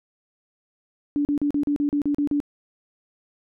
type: tone bursts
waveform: sine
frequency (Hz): 289.7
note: D4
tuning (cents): -24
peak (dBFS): -19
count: 10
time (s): 1.16-2.402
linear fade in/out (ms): 0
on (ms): 90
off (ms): 38
effects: none